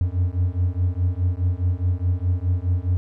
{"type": "beating tone pair", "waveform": "triangle", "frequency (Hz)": [87.31, 92.11], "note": ["F2", "F#2"], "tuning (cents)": [0, -7], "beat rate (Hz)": 4.8, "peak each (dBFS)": -20, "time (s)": [0.01, 2.97], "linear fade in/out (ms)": 0, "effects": []}